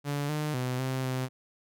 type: tone with pitch steps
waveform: sawtooth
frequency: 143.8 / 151.3 / 126.6 / 130.8 / 129.2 Hz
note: D3 / D#3 / B2 / C3 / C3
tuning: -36 / -48 / +43 / 0 / -21 cents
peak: -25 dBFS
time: 0.04-1.29 s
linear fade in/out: 50 ms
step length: 250 ms
effects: none